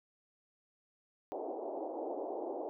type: band-pass noise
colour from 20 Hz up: pink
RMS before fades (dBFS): -40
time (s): 1.32-2.69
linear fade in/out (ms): 0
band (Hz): 310 to 820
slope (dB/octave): 48
effects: none